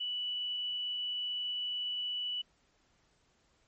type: tone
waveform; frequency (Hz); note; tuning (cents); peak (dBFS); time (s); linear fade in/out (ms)
sine; 2960; F#7; 0; -33; 0-2.42; 10
effects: pink hiss -71 dBFS RMS until 3.67 s + MP3 32 kbps